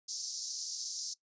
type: band-pass noise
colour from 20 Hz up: white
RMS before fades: -40 dBFS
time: 0.08-1.14 s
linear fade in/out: 10 ms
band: 4700 to 6600 Hz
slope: 48 dB/octave
effects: noise-tail reverb RT60 0.1 s tail -20 dB re dry + resampled to 16000 Hz